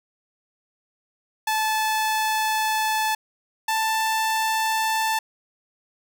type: tone pair in turn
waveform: sawtooth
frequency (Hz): 870 / 883.2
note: A5 / A5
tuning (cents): -20 / +6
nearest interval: unison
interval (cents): 26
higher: second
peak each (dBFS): -17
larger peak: neither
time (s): 1.47-3.15 / 3.68-5.19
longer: first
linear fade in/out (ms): 5
effects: none